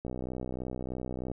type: click train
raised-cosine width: 2 ms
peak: -23 dBFS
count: 81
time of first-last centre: 0.05-1.316 s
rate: 63.2 Hz
effects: none